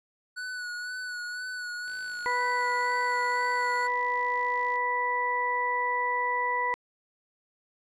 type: tone with vibrato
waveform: square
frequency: 1476 Hz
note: F#6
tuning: 5 cents flat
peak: -34 dBFS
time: 0.36-3.88 s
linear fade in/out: 20 ms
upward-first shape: sine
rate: 2 Hz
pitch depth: 31 cents each way
type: click train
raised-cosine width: 0.2 ms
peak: -34 dBFS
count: 159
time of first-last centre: 1.88-4.758 s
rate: 54.9 Hz
type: harmonic tone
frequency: 492.2 Hz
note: B4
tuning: 6 cents flat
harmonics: 1 / 2 / 4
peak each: -35 / -27 / -30 dBFS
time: 2.26-6.74 s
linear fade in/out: 0 ms
effects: low-pass 8000 Hz 12 dB/octave